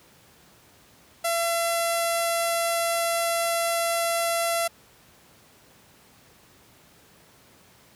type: tone with low-pass filter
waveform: sawtooth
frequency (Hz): 676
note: E5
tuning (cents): +43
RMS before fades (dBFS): -25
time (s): 1.24-4.68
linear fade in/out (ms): 10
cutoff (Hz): 11000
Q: 3
effects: pink hiss -55 dBFS RMS until 7.95 s + high-pass 80 Hz 12 dB/octave